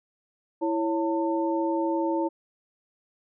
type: tone cluster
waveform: sine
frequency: 331.1 / 554 / 898 Hz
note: E4 / C#5 / A5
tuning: +8 / -1 / +35 cents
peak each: -25 / -30 / -30 dBFS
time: 0.61-2.29 s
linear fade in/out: 20 ms
effects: none